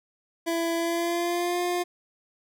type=tone with pitch glide; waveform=25% pulse; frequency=334.1 to 353.8 Hz; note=E4 to F4; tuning=+23 to +23 cents; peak=-21 dBFS; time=0.46-1.84 s; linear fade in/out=20 ms; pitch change=+100 cents; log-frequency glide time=0.75-1.6 s; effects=none